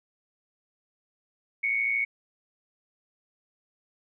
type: tone with amplitude modulation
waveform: sine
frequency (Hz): 2217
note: C#7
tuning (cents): 0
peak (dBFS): -21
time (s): 1.63-2.05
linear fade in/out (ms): 10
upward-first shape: sine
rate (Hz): 113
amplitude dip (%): 60
effects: none